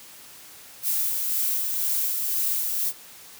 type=noise with tremolo; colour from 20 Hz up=violet; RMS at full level=-24 dBFS; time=0.82-2.93 s; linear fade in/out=50 ms; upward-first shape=sine; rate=2 Hz; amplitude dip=30%; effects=white hiss -46 dBFS RMS until 3.39 s + high-pass 60 Hz 12 dB/octave